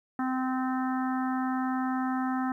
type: harmonic tone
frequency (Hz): 258.5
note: C4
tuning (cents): -21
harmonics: 1 / 3 / 4 / 5 / 6 / 7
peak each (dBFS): -28 / -34 / -39 / -37 / -43 / -43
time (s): 0.19-2.52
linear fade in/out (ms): 2
effects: 11-bit